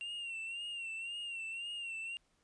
triangle tone with vibrato, 2755 Hz, F7, 24 cents flat, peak -38 dBFS, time 0.01-2.17 s, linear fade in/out 0 ms, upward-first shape sine, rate 1.9 Hz, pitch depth 63 cents each way, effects pink hiss -75 dBFS RMS until 2.43 s + resampled to 22050 Hz

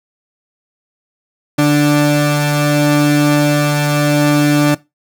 30% pulse tone pair together, 147.22 / 293.7 Hz, D3 / D4, +5 / 0 cents, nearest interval octave, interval 1195 cents, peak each -10 dBFS, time 1.58-4.75 s, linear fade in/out 10 ms, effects noise-tail reverb RT60 0.2 s tail -19 dB re dry

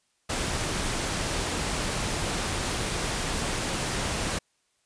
pink noise, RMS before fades -29 dBFS, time 0.29-4.39 s, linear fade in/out 10 ms, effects white hiss -71 dBFS RMS until 4.85 s + resampled to 22050 Hz

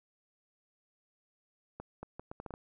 accelerating click train, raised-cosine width 1 ms, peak -28 dBFS, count 8, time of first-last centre 1.8-2.539 s, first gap 230 ms, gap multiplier 0.72, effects none

